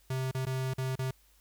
square tone with dropouts, 130.81 Hz, C3, in tune, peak -31 dBFS, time 0.1-1.11 s, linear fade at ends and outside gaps 5 ms, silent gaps 0.313-0.347 / 0.454-0.466 / 0.737-0.781 / 0.956-0.99 s, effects added 50 Hz sine -64 dBFS peak until 1.4 s + white hiss -66 dBFS RMS until 1.4 s

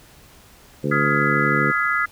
harmonic tone, 72.4 Hz, D2, 24 cents flat, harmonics 2 / 3 / 4 / 5 / 6 / 7, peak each -24 / -26 / -27 / -28 / -29 / -29 dBFS, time 0.83-1.72 s, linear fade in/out 20 ms
sine chord, F half-diminished seventh, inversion third, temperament just, 1257.2 / 1396.9 / 1676.3 / 2012 Hz, Eb6 / F6 / Ab6 / Cb7, +18 / 0 / +16 / +32 cents, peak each -23 / -23 / -24 / -24 dBFS, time 0.91-2.06 s, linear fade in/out 10 ms
effects pink hiss -49 dBFS RMS until 2.11 s

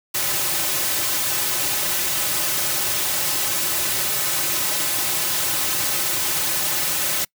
white noise with comb filter, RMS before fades -22 dBFS, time 0.14-7.25 s, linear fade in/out 10 ms, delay 4.3 ms, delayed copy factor -0.75, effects noise-tail reverb RT60 0.1 s tail -26 dB re dry + high-pass 100 Hz 12 dB/octave

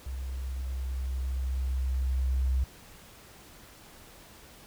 sine tone with level ramp, 64.9 Hz, C2, 13 cents flat, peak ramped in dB -33 to -23 dBFS, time 0.06-2.64 s, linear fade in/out 5 ms, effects pink hiss -52 dBFS RMS until 4.66 s

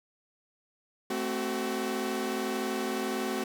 sawtooth chord, F# diminished, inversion first, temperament equal with one note detuned, 220 / 261.6 / 376.5 Hz, A3 / C4 / F#4, 0 / 0 / +30 cents, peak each -31 / -31 / -29 dBFS, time 1.1-3.44 s, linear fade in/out 5 ms, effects none

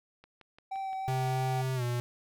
click train, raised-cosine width 0.3 ms, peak -37 dBFS, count 7, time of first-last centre 0.24-1.276 s, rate 5.79 Hz
triangle tone with vibrato, 770 Hz, G5, 31 cents flat, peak -31 dBFS, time 0.71-1.62 s, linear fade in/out 10 ms, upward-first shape triangle, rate 3.1 Hz, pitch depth 18 cents each way
square tone with pitch glide, 130.81 to 121.35 Hz, C3 to B2, 0 to -30 cents, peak -30 dBFS, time 1.08-2 s, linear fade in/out 0 ms, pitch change -130 cents, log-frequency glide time 1.75-1.83 s
effects none

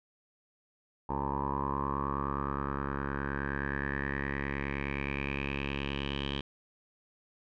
10% pulse tone with low-pass filter sweep, 69.6 Hz, C#2, 8 cents sharp, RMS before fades -34 dBFS, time 1.09-6.41 s, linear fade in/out 5 ms, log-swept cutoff 890 to 3200 Hz, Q 7, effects none

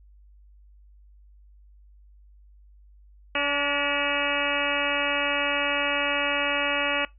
harmonic tone with a mistuned harmonic, 287.1 Hz, D4, 39 cents flat, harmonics 1 / 2 / 3 / 4 / 5 / 6 / 7 / 8 / 9 / 10, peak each -35 / -30 / -35 / -32 / -31 / -35 / -33 / -31 / -30 / -31 dBFS, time 3.35-7.05 s, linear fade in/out 2 ms, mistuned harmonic 7, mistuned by -68 cents, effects noise-tail reverb RT60 0.2 s tail -23 dB re dry + added 50 Hz sine -50 dBFS peak until 7.18 s

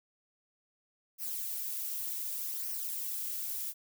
violet noise with flanger, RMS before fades -37 dBFS, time 1.18-3.74 s, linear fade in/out 50 ms, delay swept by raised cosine 0.26 to 2.96 ms, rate 0.66 Hz, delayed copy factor -0.5, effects none

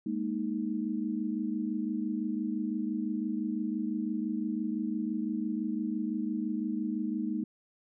sine chord, Ab suspended second, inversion none, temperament just, 207.7 / 233.6 / 311.5 Hz, Ab3 / Bb3 / Eb4, 0 / +4 / +2 cents, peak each -34 dBFS, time 0.06-7.44 s, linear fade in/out 5 ms, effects none

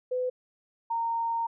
sine tone pair in turn, 504 / 922.2 Hz, B4 / A#5, +35 / -19 cents, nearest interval minor seventh, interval 1046 cents, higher second, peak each -26 dBFS, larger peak neither, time 0.11-0.3 / 0.9-1.47 s, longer second, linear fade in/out 10 ms, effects none

